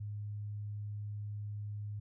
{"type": "tone", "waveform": "sine", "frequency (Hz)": 103.9, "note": "G#2", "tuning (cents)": 1, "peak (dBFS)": -38, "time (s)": [0, 2], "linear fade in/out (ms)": 10, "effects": []}